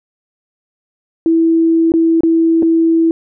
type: tone with dropouts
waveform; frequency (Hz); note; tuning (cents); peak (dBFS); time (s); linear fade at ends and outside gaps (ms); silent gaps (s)
sine; 328.4; E4; -6; -8; 1.26-3.11; 1; 1.92-1.938 / 2.207-2.234 / 2.624-2.629
effects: none